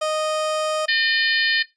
30% pulse tone, 620 Hz, D#5, 6 cents flat, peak -18 dBFS, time 0.01-0.86 s, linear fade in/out 10 ms
harmonic tone, 606 Hz, D#5, 46 cents flat, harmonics 3 / 4 / 5 / 6 / 7 / 8, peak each -19 / -27 / -25 / -28 / -26 / -28 dBFS, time 0.88-1.63 s, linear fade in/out 10 ms
effects noise-tail reverb RT60 0.2 s tail -18 dB re dry + resampled to 22050 Hz

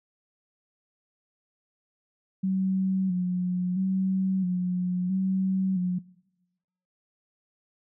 sine tone with vibrato, 185 Hz, F#3, in tune, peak -23 dBFS, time 2.43-5.99 s, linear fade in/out 10 ms, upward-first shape square, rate 0.75 Hz, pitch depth 43 cents each way, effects noise-tail reverb RT60 1.0 s tail -22 dB re dry

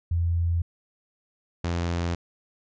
sine / sawtooth tone pair in turn, 85 / 85.79 Hz, F2 / F2, -46 / -30 cents, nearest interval unison, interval 16 cents, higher second, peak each -21 dBFS, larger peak neither, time 0.11-0.62 / 1.64-2.15 s, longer neither, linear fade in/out 5 ms, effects resampled to 16000 Hz

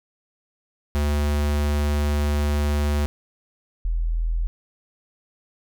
square / sine tone pair in turn, 73.42 / 41.21 Hz, D2 / E1, 0 / 0 cents, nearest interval minor seventh, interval 1000 cents, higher first, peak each -20 dBFS, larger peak neither, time 0.95-3.06 / 3.85-4.47 s, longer first, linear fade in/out 0 ms, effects none

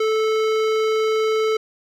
sine tone with hard clipping, 437.5 Hz, A4, 10 cents flat, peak -19 dBFS, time 0-1.57 s, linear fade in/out 5 ms, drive 17 dB, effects none

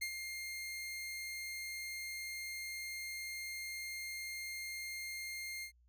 sawtooth tone with ADSR envelope, 2117 Hz, C7, 20 cents sharp, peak -32 dBFS, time 0.01-5.72 s, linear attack 13 ms, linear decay 74 ms, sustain -6 dB, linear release 90 ms, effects added 60 Hz sine -65 dBFS peak until 5.88 s

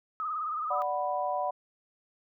sine tone with vibrato, 1244.5 Hz, D#6, in tune, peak -30 dBFS, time 0.2-0.82 s, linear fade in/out 0 ms, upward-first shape sine, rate 19 Hz, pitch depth 70 cents each way
sine chord, B minor, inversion first, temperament equal, 587.3 / 740 / 987.8 Hz, D5 / F#5 / B5, 0 / 0 / 0 cents, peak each -33 / -31 / -33 dBFS, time 0.7-1.51 s, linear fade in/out 10 ms
effects none

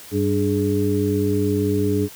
harmonic tone with a mistuned harmonic, 98 Hz, G2, in tune, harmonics 1 / 2 / 3 / 4, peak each -23 / -25 / -22 / -22 dBFS, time 0.11-2.09 s, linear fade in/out 50 ms, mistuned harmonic 4, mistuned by +110 cents, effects white hiss -41 dBFS RMS until 2.15 s

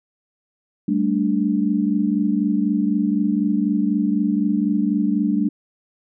sine chord, G suspended second, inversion none, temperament equal with one note detuned, 196 / 220 / 292.8 Hz, G3 / A3 / D4, 0 / 0 / -5 cents, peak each -21 dBFS, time 0.88-5.49 s, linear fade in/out 5 ms, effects none

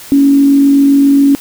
sine tone with frequency modulation, 279 Hz, C#4, 11 cents sharp, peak -4 dBFS, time 0.12-1.35 s, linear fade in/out 0 ms, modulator 47.5 Hz, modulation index 0.22, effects white hiss -32 dBFS RMS until 1.4 s

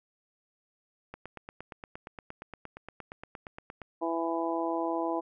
click train, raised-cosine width 0.5 ms, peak -26 dBFS, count 24, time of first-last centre 1.14-3.818 s, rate 8.59 Hz
harmonic tone, 166.2 Hz, E3, 15 cents sharp, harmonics 2 / 3 / 4 / 5 / 6, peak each -32 / -37 / -34 / -36 / -36 dBFS, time 4.01-5.21 s, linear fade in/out 20 ms
effects none

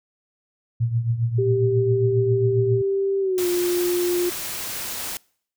sine tone with tremolo, 116.54 Hz, A#2, in tune, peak -16 dBFS, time 0.8-2.82 s, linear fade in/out 10 ms, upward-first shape triangle, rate 7.4 Hz, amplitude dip 80%
sine tone with pitch glide, 392 to 353.3 Hz, G4 to F4, 0 to +20 cents, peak -19 dBFS, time 1.38-4.3 s, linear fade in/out 10 ms, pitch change -180 cents, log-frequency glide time 3.2-3.47 s
white noise, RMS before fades -30 dBFS, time 3.38-5.17 s, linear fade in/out 0 ms
effects noise-tail reverb RT60 0.6 s tail -26 dB re dry

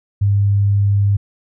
sine tone, 100.7 Hz, G2, 47 cents sharp, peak -11 dBFS, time 0.21-1.17 s, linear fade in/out 10 ms, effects none

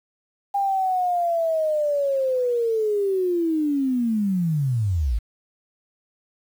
sine linear sweep, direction down, 805 to 49 Hz, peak -19 dBFS, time 0.54-5.19 s, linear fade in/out 10 ms, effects 8-bit

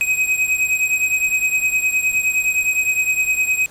square beating tone pair, 2522 / 2531.7 Hz, D#7 / D#7, +23 / +29 cents, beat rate 9.7 Hz, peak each -18 / -22 dBFS, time 0.01-3.66 s, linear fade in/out 0 ms, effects pink hiss -44 dBFS RMS until 3.7 s + low-pass 12000 Hz 12 dB/octave

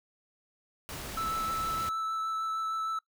pink noise, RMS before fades -40 dBFS, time 0.89-1.89 s, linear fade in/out 0 ms
triangle tone with vibrato, 1315 Hz, E6, 5 cents flat, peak -28 dBFS, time 1.17-2.99 s, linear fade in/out 5 ms, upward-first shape triangle, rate 6.5 Hz, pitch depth 11 cents each way
effects noise-tail reverb RT60 0.1 s tail -21 dB re dry

